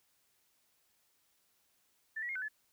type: tone with pitch steps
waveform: sine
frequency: 1771 / 1929 / 2140 / 1514 / 1721 Hz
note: A6 / B6 / C7 / F#6 / A6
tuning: +11 / -41 / +38 / +39 / -39 cents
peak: -36 dBFS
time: 2.16-2.485 s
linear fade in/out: 10 ms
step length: 65 ms
effects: white hiss -74 dBFS RMS until 2.72 s